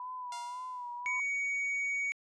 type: tone with vibrato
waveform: sine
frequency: 987.8 Hz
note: B5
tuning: in tune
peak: -38 dBFS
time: 0-1.2 s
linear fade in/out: 2 ms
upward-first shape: sine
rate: 1.9 Hz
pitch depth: 46 cents each way
type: tone with exponential decay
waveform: 5% pulse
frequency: 698.5 Hz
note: F5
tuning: in tune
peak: -31 dBFS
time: 0.32-1.01 s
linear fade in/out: 2 ms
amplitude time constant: 150 ms
type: tone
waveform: triangle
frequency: 2245 Hz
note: C#7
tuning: 21 cents sharp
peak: -29 dBFS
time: 1.06-2.12 s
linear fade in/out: 0 ms
effects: resampled to 22050 Hz